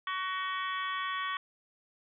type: harmonic tone with a mistuned harmonic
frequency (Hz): 375.2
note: F#4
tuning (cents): +24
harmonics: 3 / 4 / 5 / 6 / 7 / 8 / 9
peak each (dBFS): -34 / -42 / -38 / -44 / -50 / -46 / -43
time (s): 0.07-1.37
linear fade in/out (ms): 2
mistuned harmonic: 8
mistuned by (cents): +43
effects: none